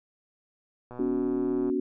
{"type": "click train", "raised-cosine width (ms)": 1, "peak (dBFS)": -29, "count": 98, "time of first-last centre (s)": [0.91, 1.699], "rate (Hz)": 123}
{"type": "chord", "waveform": "sine", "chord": "B suspended second", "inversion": "none", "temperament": "equal with one note detuned", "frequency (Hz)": [246.9, 283, 370], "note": ["B3", "C#4", "F#4"], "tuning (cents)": [0, 36, 0], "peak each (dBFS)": [-31, -28, -28], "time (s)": [0.99, 1.8], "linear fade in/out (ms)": 5}
{"effects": []}